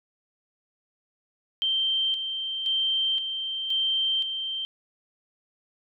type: tone with tremolo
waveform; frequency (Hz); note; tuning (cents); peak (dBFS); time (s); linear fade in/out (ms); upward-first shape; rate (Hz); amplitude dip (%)
sine; 3136; G7; 0; -22; 1.62-4.65; 0; square; 0.96; 50
effects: none